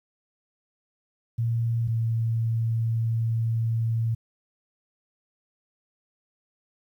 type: tone pair in turn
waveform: sine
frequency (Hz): 115.9 / 113.97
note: A#2 / A#2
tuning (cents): -10 / -39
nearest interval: unison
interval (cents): 29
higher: first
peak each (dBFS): -22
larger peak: neither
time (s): 1.38-1.88 / 1.88-4.15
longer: second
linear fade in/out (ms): 10
effects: 10-bit

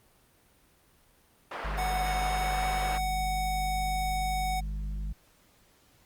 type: band-pass noise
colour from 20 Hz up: pink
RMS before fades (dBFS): -37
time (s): 1.51-2.98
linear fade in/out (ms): 5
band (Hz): 640 to 1900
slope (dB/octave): 12
type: harmonic tone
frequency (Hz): 50.4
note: G1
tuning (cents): +49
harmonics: 1 / 3 / 4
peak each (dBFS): -31 / -43 / -47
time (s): 1.64-5.13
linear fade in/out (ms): 10
type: tone with pitch glide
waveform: square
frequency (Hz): 740 to 745.1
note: F#5 to F#5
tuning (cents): 0 to +12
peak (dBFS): -30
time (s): 1.77-4.61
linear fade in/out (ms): 20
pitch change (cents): +12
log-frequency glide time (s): 2.15-2.68
effects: pink hiss -63 dBFS RMS until 6.05 s + Opus 32 kbps

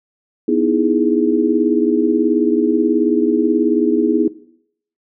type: chord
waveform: sine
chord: E major seventh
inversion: second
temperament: equal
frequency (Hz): 246.9 / 311.1 / 329.6 / 415.3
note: B3 / D#4 / E4 / G#4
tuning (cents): 0 / 0 / 0 / 0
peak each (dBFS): -18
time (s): 0.48-4.28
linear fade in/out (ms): 5
effects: noise-tail reverb RT60 0.7 s tail -19 dB re dry

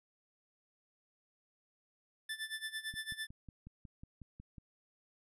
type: tone with tremolo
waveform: 25% pulse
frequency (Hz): 1760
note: A6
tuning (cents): 0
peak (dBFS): -33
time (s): 2.29-3.27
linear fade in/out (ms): 5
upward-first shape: sine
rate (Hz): 8.9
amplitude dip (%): 85
type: click train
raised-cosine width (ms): 5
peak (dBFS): -38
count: 10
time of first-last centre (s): 2.94-4.582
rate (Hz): 5.48
effects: resampled to 32000 Hz

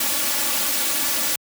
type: noise with comb filter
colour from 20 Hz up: white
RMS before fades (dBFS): -22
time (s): 0-1.36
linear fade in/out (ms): 5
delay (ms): 3.5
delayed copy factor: +0.85
effects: high-pass 100 Hz 12 dB/octave

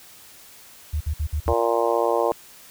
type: tone bursts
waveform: sine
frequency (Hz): 75.7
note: D#2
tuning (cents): -47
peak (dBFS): -21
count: 5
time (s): 0.93-1.535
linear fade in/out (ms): 10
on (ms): 77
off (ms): 55
type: harmonic tone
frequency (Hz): 116.54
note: A#2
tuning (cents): 0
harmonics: 3 / 4 / 5 / 6 / 7 / 8 / 9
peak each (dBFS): -27 / -23 / -24 / -28 / -28 / -29 / -29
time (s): 1.48-2.32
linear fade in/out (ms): 0
effects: white hiss -47 dBFS RMS until 2.7 s

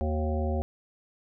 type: harmonic tone with a mistuned harmonic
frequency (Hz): 77.78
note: D#2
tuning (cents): 0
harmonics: 1 / 3 / 5 / 7 / 9 / 10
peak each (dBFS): -27 / -34 / -36 / -35 / -38 / -42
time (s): 0.01-0.62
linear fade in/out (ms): 0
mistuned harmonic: 5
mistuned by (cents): -59
effects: none

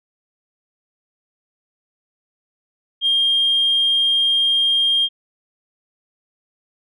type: tone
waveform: sine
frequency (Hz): 3214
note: G7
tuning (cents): +43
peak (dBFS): -13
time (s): 3.01-5.09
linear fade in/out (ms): 50
effects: tanh soft clip ceiling -9 dBFS

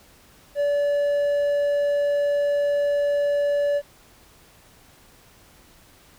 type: tone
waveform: triangle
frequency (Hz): 576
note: D5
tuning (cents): -34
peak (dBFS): -17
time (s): 0.55-3.82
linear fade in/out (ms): 50
effects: pink hiss -53 dBFS RMS until 6.18 s

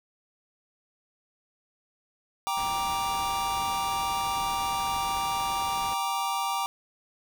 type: chord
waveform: square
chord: G minor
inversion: none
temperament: just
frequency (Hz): 784 / 940.8 / 1176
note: G5 / Bb5 / D6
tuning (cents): 0 / +16 / +2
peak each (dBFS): -32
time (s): 2.47-6.66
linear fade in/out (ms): 0
type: low-pass noise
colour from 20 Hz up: pink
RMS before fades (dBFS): -42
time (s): 2.57-5.94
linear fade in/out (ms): 5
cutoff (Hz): 5900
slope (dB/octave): 24
effects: none

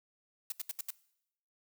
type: noise bursts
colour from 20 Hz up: blue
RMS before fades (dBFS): -37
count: 5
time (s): 0.5-0.905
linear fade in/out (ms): 2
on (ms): 21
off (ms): 75
effects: noise-tail reverb RT60 0.8 s tail -21 dB re dry

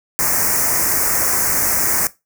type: band-stop noise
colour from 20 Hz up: white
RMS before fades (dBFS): -17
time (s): 0.19-2.07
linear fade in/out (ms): 0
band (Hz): 2200 to 5400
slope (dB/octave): 48
effects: noise-tail reverb RT60 0.2 s tail -17 dB re dry

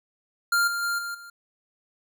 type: tone with level steps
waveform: square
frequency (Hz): 1396.9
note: F6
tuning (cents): 0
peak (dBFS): -20 / -27 / -25 / -31 / -42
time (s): 0.52-1.3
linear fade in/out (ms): 5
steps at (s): 0.67 / 0.82 / 0.98 / 1.14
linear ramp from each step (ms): 10
effects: none

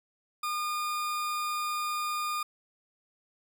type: tone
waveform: 40% pulse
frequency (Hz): 1215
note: D#6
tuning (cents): -42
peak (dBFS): -29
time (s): 0.43-2.43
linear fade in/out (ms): 5
effects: none

